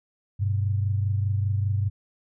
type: tone pair together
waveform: sine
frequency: 98.58 / 123.6 Hz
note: G2 / B2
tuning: +10 / +2 cents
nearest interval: major third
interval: 392 cents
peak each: -22 / -30 dBFS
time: 0.39-1.9 s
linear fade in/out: 20 ms
effects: none